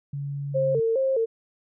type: tone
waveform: sine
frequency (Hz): 141.4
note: C#3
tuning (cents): +35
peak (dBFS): -28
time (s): 0.13-0.8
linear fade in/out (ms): 5
type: tone with vibrato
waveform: sine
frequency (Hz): 491.1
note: B4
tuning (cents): -10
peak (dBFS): -20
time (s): 0.54-1.26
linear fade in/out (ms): 20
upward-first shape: square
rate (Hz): 2.4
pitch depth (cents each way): 140
effects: none